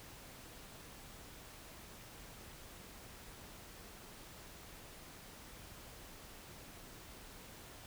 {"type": "silence", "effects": ["pink hiss -54 dBFS RMS until 7.86 s"]}